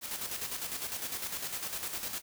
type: noise with tremolo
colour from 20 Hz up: white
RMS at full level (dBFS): -36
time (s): 0.01-2.22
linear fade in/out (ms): 50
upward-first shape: square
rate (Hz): 9.9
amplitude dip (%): 50
effects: none